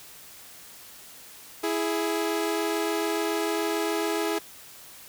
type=tone pair together; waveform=sawtooth; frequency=330 / 417 Hz; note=E4 / G#4; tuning=+2 / +7 cents; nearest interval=major third; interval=405 cents; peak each=-24 dBFS; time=1.63-4.39 s; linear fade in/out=10 ms; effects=white hiss -47 dBFS RMS until 5.08 s